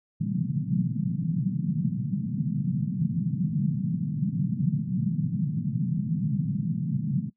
pink band-pass noise, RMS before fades -27 dBFS, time 0.2-7.3 s, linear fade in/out 10 ms, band 130 to 210 Hz, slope 48 dB/octave, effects noise-tail reverb RT60 0.1 s tail -20 dB re dry

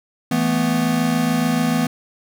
square chord, E suspended fourth, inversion none, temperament equal, 164.81 / 220 / 246.9 Hz, E3 / A3 / B3, 0 / 0 / 0 cents, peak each -23 / -23 / -20 dBFS, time 0.31-1.87 s, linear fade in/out 5 ms, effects none

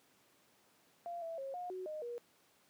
sine tone with pitch steps, 691 / 661 / 542 / 716 / 371.2 / 615 / 477.8 Hz, F5 / E5 / C#5 / F5 / F#4 / D#5 / A#4, -19 / +5 / -39 / +43 / +6 / -20 / +43 cents, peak -40 dBFS, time 1.06-2.18 s, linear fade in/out 0 ms, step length 160 ms, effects pink hiss -69 dBFS RMS until 2.69 s + high-pass 200 Hz 12 dB/octave

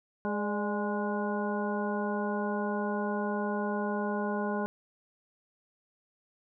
harmonic tone with a mistuned harmonic, 207.7 Hz, G#3, in tune, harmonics 1 / 2 / 3 / 4 / 5 / 7, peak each -32 / -35 / -37 / -38 / -39 / -40 dBFS, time 0.25-4.66 s, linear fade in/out 0 ms, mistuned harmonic 3, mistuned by -61 cents, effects none

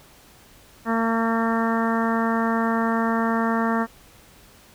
harmonic tone, 227.4 Hz, A#3, 43 cents flat, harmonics 1 / 2 / 3 / 4 / 5 / 6 / 7 / 8, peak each -22 / -29 / -29 / -29 / -29 / -31 / -34 / -32 dBFS, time 0.85-3.87 s, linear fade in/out 50 ms, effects pink hiss -51 dBFS RMS until 4.74 s

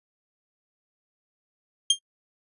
sawtooth tone with exponential decay, 3200 Hz, G7, 35 cents sharp, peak -9 dBFS, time 1.9-1.99 s, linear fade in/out 5 ms, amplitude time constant 18 ms, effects noise-tail reverb RT60 0.1 s tail -25 dB re dry + resampled to 24000 Hz

